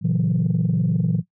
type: chord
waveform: sine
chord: F# dominant seventh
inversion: first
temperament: equal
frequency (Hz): 116.54 / 138.59 / 164.81 / 185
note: A#2 / C#3 / E3 / F#3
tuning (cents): 0 / 0 / 0 / 0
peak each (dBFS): -23 / -24 / -19 / -22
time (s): 0.01-1.23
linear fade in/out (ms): 50
effects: noise-tail reverb RT60 0.1 s tail -17 dB re dry + tanh soft clip ceiling -12 dBFS